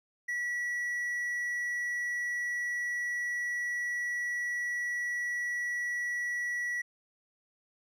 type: tone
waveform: triangle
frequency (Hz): 1940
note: B6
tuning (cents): -31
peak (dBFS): -29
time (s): 0.28-6.82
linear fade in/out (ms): 10
effects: none